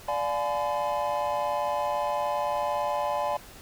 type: chord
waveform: triangle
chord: D diminished seventh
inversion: none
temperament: just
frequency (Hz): 587.3 / 704.8 / 845.8 / 1014.9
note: D5 / F5 / Ab5 / Cb6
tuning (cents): 0 / +16 / +31 / +47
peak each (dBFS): -28 / -32 / -28 / -30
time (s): 0.08-3.37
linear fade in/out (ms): 5
effects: pink hiss -48 dBFS RMS until 3.61 s